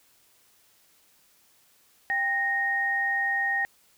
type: tone pair together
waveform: sine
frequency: 791.6 / 1860 Hz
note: G5 / A#6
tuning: +17 / -4 cents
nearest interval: octave + minor third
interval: 1479 cents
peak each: -31 / -24 dBFS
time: 2.1-3.65 s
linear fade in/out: 0 ms
effects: white hiss -62 dBFS RMS until 3.97 s